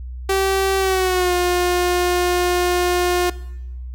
sawtooth tone with pitch glide, 386.4 to 356.4 Hz, G4 to F4, -25 to +35 cents, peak -12 dBFS, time 0.29-3.3 s, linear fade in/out 5 ms, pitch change -140 cents, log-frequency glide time 0.78-1.33 s, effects noise-tail reverb RT60 0.9 s tail -19 dB re dry + added 62 Hz sine -28 dBFS peak until 3.94 s

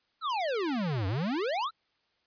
square exponential two-way sweep, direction down then up, 1389 to 90.5 to 1389 Hz, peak -29 dBFS, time 0.21-1.71 s, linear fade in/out 50 ms, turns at 1.07 s, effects white hiss -73 dBFS RMS until 2.26 s + resampled to 11025 Hz

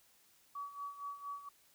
sine tone with tremolo, 1138 Hz, C#6, 45 cents sharp, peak -39 dBFS, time 0.55-1.49 s, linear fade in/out 5 ms, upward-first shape sine, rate 4.3 Hz, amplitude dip 75%, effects white hiss -68 dBFS RMS until 1.74 s

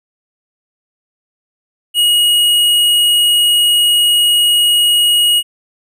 square tone, 2890 Hz, F#7, 41 cents flat, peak -9 dBFS, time 1.94-5.43 s, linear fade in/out 50 ms, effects none

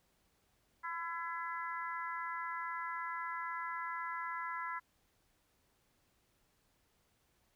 harmonic tone, 336.1 Hz, E4, 34 cents sharp, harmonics 3 / 4 / 5 / 6, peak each -41 / -43 / -45 / -47 dBFS, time 0.83-4.8 s, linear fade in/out 20 ms, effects pink hiss -75 dBFS RMS until 7.55 s

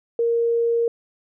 sine tone, 466.2 Hz, A#4, in tune, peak -17 dBFS, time 0.19-0.88 s, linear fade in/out 2 ms, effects none

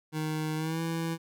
25% pulse tone with pitch glide, 155.56 to 164.81 Hz, D#3 to E3, 0 to 0 cents, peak -26 dBFS, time 0.12-1.18 s, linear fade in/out 50 ms, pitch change +100 cents, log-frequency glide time 0.56-0.81 s, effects none

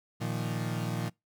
35% pulse chord, Bb suspended fourth, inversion none, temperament equal, 116.54 / 155.56 / 174.61 Hz, Bb2 / Eb3 / F3, 0 / 0 / 0 cents, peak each -32 / -35 / -34 dBFS, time 0.2-1.1 s, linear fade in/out 20 ms, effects noise-tail reverb RT60 0.2 s tail -25 dB re dry

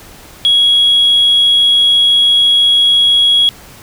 sine tone, 3322 Hz, G#7, in tune, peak -5 dBFS, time 0.45-3.49 s, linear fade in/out 0 ms, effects tanh soft clip ceiling -3 dBFS + pink hiss -37 dBFS RMS until 3.82 s

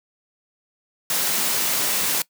white high-pass noise, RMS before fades -22 dBFS, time 1.1-2.22 s, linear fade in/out 2 ms, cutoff 130 Hz, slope 48 dB/octave, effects noise-tail reverb RT60 0.1 s tail -21 dB re dry

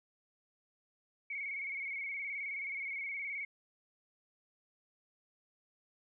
sine tone with vibrato, 2217 Hz, C#7, in tune, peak -37 dBFS, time 1.3-3.45 s, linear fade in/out 5 ms, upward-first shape square, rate 19 Hz, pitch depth 44 cents each way, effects none

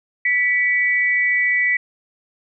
sine tone pair together, 1968 / 2270 Hz, B6 / C#7, -7 / +41 cents, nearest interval major second, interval 248 cents, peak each -16 / -21 dBFS, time 0.25-1.77 s, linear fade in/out 5 ms, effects none

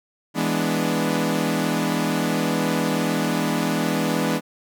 sawtooth chord, E dominant seventh, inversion none, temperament equal, 164.81 / 207.7 / 246.9 / 293.7 Hz, E3 / G#3 / B3 / D4, 0 / 0 / 0 / 0 cents, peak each -22 dBFS, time 0.34-4.41 s, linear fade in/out 50 ms, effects none

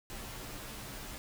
pink noise with comb filter, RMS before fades -44 dBFS, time 0.1-1.18 s, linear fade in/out 0 ms, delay 12 ms, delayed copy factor -0.8, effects none

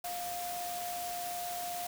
sine tone in noise, 706 Hz, F5, 19 cents sharp, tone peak -37 dBFS, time 0.04-1.87 s, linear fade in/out 5 ms, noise white, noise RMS -42 dBFS, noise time 0.04-1.87 s, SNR +2 dB, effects none

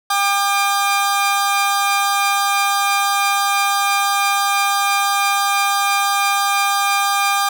sawtooth tone pair together, 799 / 1200 Hz, G5 / D6, +33 / +37 cents, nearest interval perfect fifth, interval 704 cents, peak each -14 dBFS, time 0.1-7.49 s, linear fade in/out 5 ms, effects none

